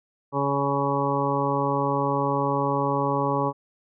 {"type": "harmonic tone", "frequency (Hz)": 140, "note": "C#3", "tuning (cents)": 18, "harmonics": [1, 2, 3, 4, 6, 7, 8], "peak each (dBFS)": [-29, -29, -29, -29, -29, -29, -29], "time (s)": [0.32, 3.53], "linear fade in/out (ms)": 50, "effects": []}